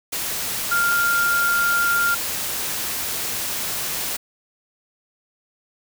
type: tone in noise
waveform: sine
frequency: 1396.9 Hz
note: F6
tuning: in tune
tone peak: -17 dBFS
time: 0.71-2.15 s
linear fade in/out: 10 ms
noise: white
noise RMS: -26 dBFS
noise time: 0.12-4.17 s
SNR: +6 dB
effects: none